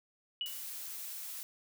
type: tone with exponential decay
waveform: sine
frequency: 2937 Hz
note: F#7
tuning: 13 cents flat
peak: -31 dBFS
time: 0.41-0.64 s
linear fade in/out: 1 ms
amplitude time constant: 50 ms
type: noise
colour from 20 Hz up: blue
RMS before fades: -43 dBFS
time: 0.46-1.43 s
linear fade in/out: 0 ms
effects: none